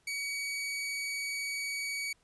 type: tone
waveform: sawtooth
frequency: 2262 Hz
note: C#7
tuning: 34 cents sharp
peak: -30 dBFS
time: 0.07-2.13 s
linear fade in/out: 5 ms
effects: pink hiss -70 dBFS RMS until 2.23 s + resampled to 24000 Hz